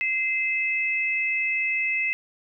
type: tone pair together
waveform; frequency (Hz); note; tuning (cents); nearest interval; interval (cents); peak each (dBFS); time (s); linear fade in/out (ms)
sine; 2073 / 2598; C7 / E7; -17 / -26; major third; 391; -25; 0.01-2.13; 0
effects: none